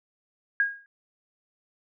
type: tone with exponential decay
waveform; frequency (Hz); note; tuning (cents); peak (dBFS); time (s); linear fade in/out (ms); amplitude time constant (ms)
sine; 1634; G#6; -29; -17; 0.6-0.86; 1; 55
effects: none